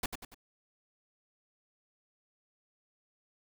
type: noise with echo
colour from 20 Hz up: pink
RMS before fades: -32 dBFS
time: 0.03-0.06 s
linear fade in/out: 5 ms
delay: 95 ms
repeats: 3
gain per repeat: -7 dB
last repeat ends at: 0.345 s
effects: none